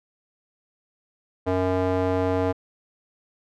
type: tone with band-pass filter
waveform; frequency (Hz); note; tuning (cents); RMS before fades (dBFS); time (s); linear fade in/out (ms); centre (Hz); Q
square; 92.5; F#2; 0; -23; 1.46-2.53; 20; 550; 1.3
effects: none